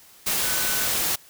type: tone in noise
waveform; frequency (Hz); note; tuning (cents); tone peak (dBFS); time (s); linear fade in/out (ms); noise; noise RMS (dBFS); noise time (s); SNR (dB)
sine; 1502; F#6; +26; -33; 0.43-0.88; 10; white; -24; 0.26-1.16; -12
effects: white hiss -51 dBFS RMS until 1.29 s